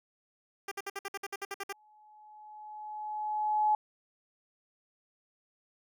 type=tone bursts; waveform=10% pulse; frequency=396.7 Hz; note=G4; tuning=21 cents sharp; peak=-27 dBFS; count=12; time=0.68-1.727 s; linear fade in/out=5 ms; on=35 ms; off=57 ms
type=tone with exponential growth; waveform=sine; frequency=850 Hz; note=G#5; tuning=40 cents sharp; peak=-22 dBFS; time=1.72-3.75 s; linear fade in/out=2 ms; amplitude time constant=440 ms
effects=none